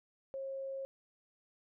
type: tone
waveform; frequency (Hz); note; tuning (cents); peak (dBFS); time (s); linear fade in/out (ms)
sine; 540; C#5; -45; -38; 0.34-0.85; 0
effects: none